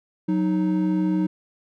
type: tone pair together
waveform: triangle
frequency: 183.99 / 311.1 Hz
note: F#3 / D#4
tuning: -9 / 0 cents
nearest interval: major sixth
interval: 909 cents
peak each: -20 dBFS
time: 0.28-1.27 s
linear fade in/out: 10 ms
effects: none